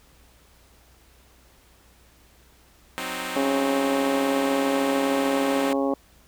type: chord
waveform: 5% pulse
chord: C diminished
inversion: second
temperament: equal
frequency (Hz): 185 / 261.6 / 311.1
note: Gb3 / C4 / Eb4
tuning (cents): 0 / 0 / 0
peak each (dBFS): -24 / -20 / -23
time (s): 2.98-5.73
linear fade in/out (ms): 0
type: harmonic tone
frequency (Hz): 137.5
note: C#3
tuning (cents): -14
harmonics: 2 / 3 / 4 / 5 / 6 / 7 / 8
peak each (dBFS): -24 / -29 / -26 / -35 / -32 / -42 / -35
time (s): 3.36-5.94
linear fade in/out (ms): 2
effects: added 60 Hz sine -57 dBFS peak until 6.27 s + pink hiss -57 dBFS RMS until 6.27 s